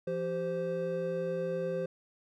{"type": "tone cluster", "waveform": "triangle", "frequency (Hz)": [170.5, 388.7, 520], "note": ["F3", "G4", "C5"], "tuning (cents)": [-41, -15, -11], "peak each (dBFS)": [-36, -35, -31], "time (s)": [0.07, 1.86], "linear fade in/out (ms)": 5, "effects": []}